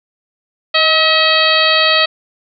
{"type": "harmonic tone with a mistuned harmonic", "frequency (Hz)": 640, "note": "D#5", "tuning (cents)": 49, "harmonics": [1, 2, 3, 4, 5, 6, 7], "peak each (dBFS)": [-17, -17, -17, -17, -17, -17, -17], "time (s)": [0.74, 2.06], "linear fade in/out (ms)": 10, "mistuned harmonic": 1, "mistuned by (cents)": -28, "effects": []}